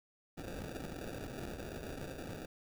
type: noise with sample-and-hold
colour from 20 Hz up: violet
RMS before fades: -44 dBFS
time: 0.37-2.46 s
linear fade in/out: 10 ms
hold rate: 1050 Hz
effects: none